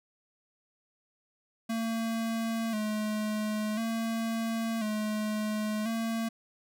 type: tone with vibrato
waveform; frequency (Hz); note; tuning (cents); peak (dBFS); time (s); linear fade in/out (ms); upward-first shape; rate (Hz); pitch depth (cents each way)
square; 220; A3; 0; -30; 1.69-6.29; 10; square; 0.48; 52
effects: none